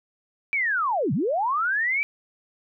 sine linear two-way sweep, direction down then up, 2349 to 119.2 to 2349 Hz, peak -21 dBFS, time 0.53-2.03 s, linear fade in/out 0 ms, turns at 1.13 s, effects none

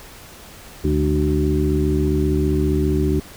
harmonic tone with a mistuned harmonic, 75 Hz, D2, 37 cents sharp, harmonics 1 / 2 / 3 / 4 / 5, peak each -20 / -23 / -26 / -22 / -22 dBFS, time 0.84-3.2 s, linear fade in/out 5 ms, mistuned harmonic 3, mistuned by -62 cents, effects pink hiss -41 dBFS RMS until 3.36 s

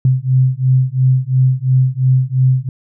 sine beating tone pair, 128.3 / 131.2 Hz, C3 / C3, -34 / +5 cents, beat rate 2.9 Hz, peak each -13 dBFS, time 0.05-2.69 s, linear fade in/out 2 ms, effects none

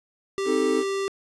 square tone, 392 Hz, G4, in tune, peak -25 dBFS, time 0.38-1.08 s, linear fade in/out 0 ms
triangle chord, A diminished, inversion first, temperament just, 264 / 316.8 / 440 Hz, C4 / Eb4 / A4, +16 / +31 / 0 cents, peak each -25 / -25 / -22 dBFS, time 0.45-0.84 s, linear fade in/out 50 ms
effects resampled to 22050 Hz + 7-bit

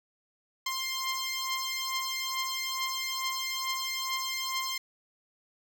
10% pulse beating tone pair, 1051 / 1053.3 Hz, C6 / C6, +7 / +11 cents, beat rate 2.3 Hz, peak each -27 / -24 dBFS, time 0.66-4.78 s, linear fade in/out 5 ms, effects none

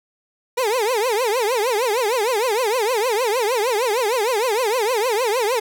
30% pulse tone with vibrato, 460.8 Hz, A#4, 20 cents flat, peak -15 dBFS, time 0.57-5.6 s, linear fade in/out 10 ms, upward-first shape triangle, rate 6.5 Hz, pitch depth 270 cents each way, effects none

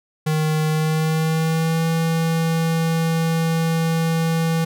square tone with pitch glide, 155.56 to 163.77 Hz, D#3 to E3, 0 to -11 cents, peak -18 dBFS, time 0.26-4.65 s, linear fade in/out 10 ms, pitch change +89 cents, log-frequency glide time 0.69-1.85 s, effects none

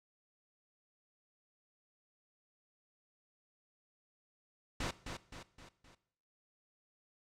pink noise with echo, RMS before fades -37 dBFS, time 4.8-4.91 s, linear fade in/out 5 ms, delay 260 ms, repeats 4, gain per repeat -6 dB, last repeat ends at 5.95 s, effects noise-tail reverb RT60 0.7 s tail -18 dB re dry + low-pass 6000 Hz 12 dB/octave

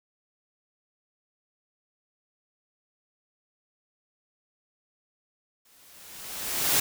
white noise with exponential growth, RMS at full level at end -21 dBFS, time 5.65-6.8 s, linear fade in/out 5 ms, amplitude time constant 250 ms, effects none

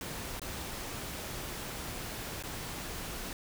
pink noise with dropouts, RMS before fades -40 dBFS, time 0.01-3.33 s, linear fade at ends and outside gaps 1 ms, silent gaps 0.396-0.417 / 2.426-2.436 s, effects none

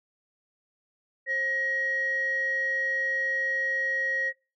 sine tone pair together, 531.2 / 1893 Hz, C5 / A#6, +26 / +26 cents, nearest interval octave + minor seventh, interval 2200 cents, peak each -35 / -25 dBFS, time 1.26-4.33 s, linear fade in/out 50 ms, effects noise-tail reverb RT60 0.3 s tail -22 dB re dry + tanh soft clip ceiling -19 dBFS

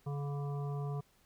harmonic tone with a mistuned harmonic, 142.4 Hz, C#3, 47 cents sharp, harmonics 1 / 3 / 5 / 7 / 8, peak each -35 / -45 / -49 / -52 / -53 dBFS, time 0.06-1.01 s, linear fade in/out 10 ms, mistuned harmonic 8, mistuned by +45 cents, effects pink hiss -69 dBFS RMS until 1.25 s

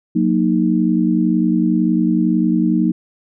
sine chord, D# minor, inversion first, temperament equal with one note detuned, 182.13 / 233.1 / 311.1 Hz, F#3 / A#3 / D#4, -27 / 0 / 0 cents, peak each -17 dBFS, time 0.15-2.92 s, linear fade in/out 10 ms, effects none

